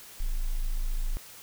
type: tone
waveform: triangle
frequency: 27.5 Hz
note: A0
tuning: in tune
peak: -22 dBFS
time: 0.2-1.17 s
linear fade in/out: 0 ms
effects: tanh soft clip ceiling -22 dBFS + white hiss -48 dBFS RMS until 1.42 s